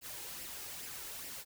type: noise with flanger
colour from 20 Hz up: white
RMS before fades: -45 dBFS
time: 0.01-1.45 s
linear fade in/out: 50 ms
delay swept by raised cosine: 0.39 to 2.39 ms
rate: 2.4 Hz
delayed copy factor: +0.5
effects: none